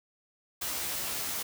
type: noise with comb filter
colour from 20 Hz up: white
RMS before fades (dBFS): -34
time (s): 0.61-1.43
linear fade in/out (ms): 10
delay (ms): 14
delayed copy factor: +0.95
effects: none